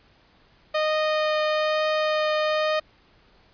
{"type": "tone with vibrato", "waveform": "sawtooth", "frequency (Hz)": 616, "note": "D#5", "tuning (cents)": -17, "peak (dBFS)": -17, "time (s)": [0.74, 2.8], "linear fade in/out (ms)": 10, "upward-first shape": "triangle", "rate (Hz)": 1.1, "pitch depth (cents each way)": 8, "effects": ["pink hiss -58 dBFS RMS until 3.53 s", "resampled to 11025 Hz"]}